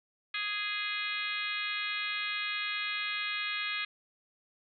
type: harmonic tone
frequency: 415.3 Hz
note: G#4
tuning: in tune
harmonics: 3 / 4 / 5 / 6 / 7 / 8 / 9 / 10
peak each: -42 / -39 / -38 / -37 / -46 / -40 / -43 / -45 dBFS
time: 0.34-3.85 s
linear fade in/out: 5 ms
effects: none